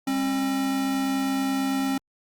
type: tone pair together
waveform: square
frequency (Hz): 199.5 / 268.6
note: G3 / C4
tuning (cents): +31 / +46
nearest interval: perfect fourth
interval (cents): 515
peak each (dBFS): -34 / -24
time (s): 0.07-1.98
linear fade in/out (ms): 5
effects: Opus 48 kbps